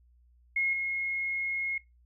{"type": "tone with level steps", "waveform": "sine", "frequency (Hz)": 2159, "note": "C#7", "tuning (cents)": -46, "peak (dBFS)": [-25, -29], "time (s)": [0.56, 1.78], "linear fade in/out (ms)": 5, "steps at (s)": 0.73, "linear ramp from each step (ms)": 2, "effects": ["noise-tail reverb RT60 0.2 s tail -20 dB re dry", "added 60 Hz sine -59 dBFS peak until 2.05 s"]}